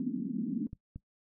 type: band-pass noise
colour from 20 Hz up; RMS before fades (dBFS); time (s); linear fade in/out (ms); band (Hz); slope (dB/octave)
pink; -34; 0-0.67; 2; 200 to 270; 48
type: clicks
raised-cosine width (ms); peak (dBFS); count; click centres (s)
5; -30; 2; 0.731 / 0.96
effects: noise-tail reverb RT60 0.1 s tail -18 dB re dry